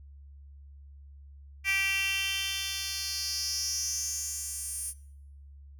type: tone with high-pass filter sweep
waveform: 10% pulse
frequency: 390 Hz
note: G4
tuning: 9 cents flat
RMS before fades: -32 dBFS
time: 1.64-4.94 s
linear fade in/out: 50 ms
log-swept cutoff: 2300 to 9300 Hz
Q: 4.5
effects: noise-tail reverb RT60 0.8 s tail -22 dB re dry + added 70 Hz sine -47 dBFS peak until 5.79 s

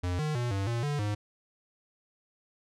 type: tone with pitch steps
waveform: square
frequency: 89.2 / 152.8 / 121.2 / 98 / 117.6 / 145.8 / 104.1 Hz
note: F2 / D#3 / B2 / G2 / A#2 / D3 / G#2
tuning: +37 / -31 / -32 / 0 / +16 / -12 / +5 cents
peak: -29 dBFS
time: 0.03-1.15 s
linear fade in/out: 10 ms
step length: 160 ms
effects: low-pass 8000 Hz 12 dB/octave

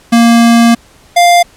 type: tone pair in turn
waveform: square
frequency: 233.1 / 698.5 Hz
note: A#3 / F5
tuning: 0 / 0 cents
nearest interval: octave + perfect fifth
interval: 1900 cents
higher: second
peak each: -4 dBFS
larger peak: neither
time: 0.12-0.75 / 1.16-1.43 s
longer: first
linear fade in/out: 10 ms
effects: pink hiss -43 dBFS RMS until 1.56 s + low-pass 11000 Hz 12 dB/octave

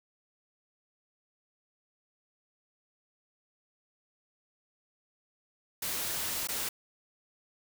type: noise with dropouts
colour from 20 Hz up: white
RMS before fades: -34 dBFS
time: 5.82-6.69 s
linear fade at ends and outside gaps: 5 ms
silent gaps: 6.473-6.486 s
effects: none

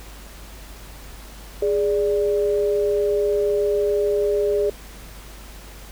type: tone pair together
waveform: sine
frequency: 412.7 / 586 Hz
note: G#4 / D5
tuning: -11 / -4 cents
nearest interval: tritone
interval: 607 cents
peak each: -18 / -24 dBFS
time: 1.62-4.7 s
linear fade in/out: 5 ms
effects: added 50 Hz sine -39 dBFS peak until 5.91 s + pink hiss -43 dBFS RMS until 5.91 s

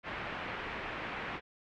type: low-pass noise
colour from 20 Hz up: white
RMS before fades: -40 dBFS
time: 0.03-1.41 s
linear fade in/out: 50 ms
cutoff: 2400 Hz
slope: 24 dB/octave
effects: none

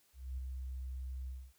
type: tone with ADSR envelope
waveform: sine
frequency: 64.6 Hz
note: C2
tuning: 21 cents flat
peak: -36 dBFS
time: 0.13-1.53 s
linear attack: 250 ms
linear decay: 8 ms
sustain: -3 dB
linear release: 250 ms
effects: white hiss -71 dBFS RMS until 1.58 s

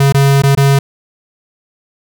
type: tone with dropouts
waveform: square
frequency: 138.59 Hz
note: C#3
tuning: in tune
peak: -7 dBFS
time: 0-0.79 s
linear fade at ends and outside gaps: 5 ms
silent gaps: 0.124-0.144 / 0.421-0.435 / 0.551-0.573 s
effects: none

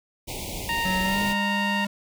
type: band-stop noise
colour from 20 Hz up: pink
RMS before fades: -33 dBFS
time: 0.27-1.34 s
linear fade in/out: 20 ms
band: 970 to 2100 Hz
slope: 96 dB/octave
type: harmonic tone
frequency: 928 Hz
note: A#5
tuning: 8 cents flat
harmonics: 1 / 2 / 3 / 4 / 5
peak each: -28 / -28 / -30 / -39 / -42 dBFS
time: 0.69-1.85 s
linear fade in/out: 2 ms
type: tone with pitch glide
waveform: square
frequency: 186.6 to 201.2 Hz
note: F#3 to G3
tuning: +15 to +45 cents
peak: -27 dBFS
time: 0.85-1.87 s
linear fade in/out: 5 ms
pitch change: +130 cents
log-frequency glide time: 1.01-1.2 s
effects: none

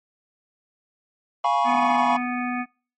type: chord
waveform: triangle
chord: C# dominant seventh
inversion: first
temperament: equal with one note detuned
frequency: 698.5 / 830.6 / 973 / 1108.7 Hz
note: E#5 / G#5 / B5 / C#6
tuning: 0 / 0 / -26 / 0 cents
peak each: -22 dBFS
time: 1.44-2.17 s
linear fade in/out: 5 ms
type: harmonic tone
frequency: 246.9 Hz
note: B3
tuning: in tune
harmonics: 1 / 3 / 5 / 7 / 9 / 10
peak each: -26 / -31 / -33 / -34 / -36 / -36 dBFS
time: 1.64-2.66 s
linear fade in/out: 50 ms
effects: noise-tail reverb RT60 0.4 s tail -26 dB re dry + MP3 32 kbps

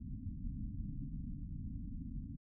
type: low-pass noise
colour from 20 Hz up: pink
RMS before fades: -43 dBFS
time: 0-2.37 s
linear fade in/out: 20 ms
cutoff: 280 Hz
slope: 96 dB/octave
effects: none

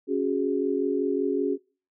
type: chord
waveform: sine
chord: C# suspended fourth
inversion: none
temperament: equal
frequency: 277.2 / 370 / 415.3 Hz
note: C#4 / F#4 / G#4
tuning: 0 / 0 / 0 cents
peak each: -27 dBFS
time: 0.07-1.58 s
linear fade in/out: 50 ms
effects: noise-tail reverb RT60 0.4 s tail -26 dB re dry

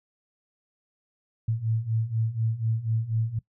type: beating tone pair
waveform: sine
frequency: 110 / 114.1 Hz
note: A2 / A#2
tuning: 0 / -37 cents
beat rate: 4.1 Hz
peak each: -29 / -26 dBFS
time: 1.48-3.39 s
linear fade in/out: 5 ms
effects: noise-tail reverb RT60 0.1 s tail -20 dB re dry

